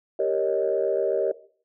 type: chord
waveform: sine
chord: Eb dominant seventh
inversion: first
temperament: equal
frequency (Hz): 392 / 466.2 / 554.4 / 622.3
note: G4 / Bb4 / Db5 / Eb5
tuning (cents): 0 / 0 / 0 / 0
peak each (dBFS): -26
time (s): 0.19-1.32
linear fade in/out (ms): 5
effects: noise-tail reverb RT60 0.5 s tail -17 dB re dry + tanh soft clip ceiling -12 dBFS